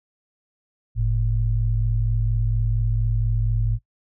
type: tone pair together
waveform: sine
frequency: 46.63 / 110.9 Hz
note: F#1 / A2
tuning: +14 / +14 cents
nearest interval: octave + minor third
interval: 1500 cents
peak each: -21 dBFS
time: 0.95-3.79 s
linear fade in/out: 50 ms
effects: noise-tail reverb RT60 0.1 s tail -21 dB re dry